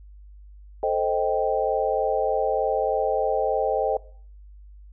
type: chord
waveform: sine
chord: A half-diminished seventh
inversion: none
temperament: equal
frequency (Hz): 440 / 523.3 / 622.3 / 784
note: A4 / C5 / Eb5 / G5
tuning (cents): 0 / 0 / 0 / 0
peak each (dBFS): -26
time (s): 0.83-3.97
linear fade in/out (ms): 2
effects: noise-tail reverb RT60 0.5 s tail -20 dB re dry + added 50 Hz sine -43 dBFS peak until 4.92 s